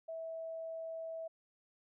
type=tone; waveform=sine; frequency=652 Hz; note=E5; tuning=19 cents flat; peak=-40 dBFS; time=0.08-1.28 s; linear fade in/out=10 ms; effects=none